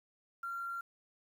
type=tone with quantisation; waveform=sine; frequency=1378 Hz; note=F6; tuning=24 cents flat; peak=-37 dBFS; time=0.43-0.81 s; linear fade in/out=5 ms; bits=10; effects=none